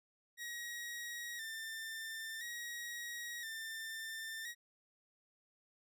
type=tone with vibrato; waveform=sawtooth; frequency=1843 Hz; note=A#6; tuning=20 cents flat; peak=-39 dBFS; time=0.37-4.55 s; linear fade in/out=50 ms; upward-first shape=square; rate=0.49 Hz; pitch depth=51 cents each way; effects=none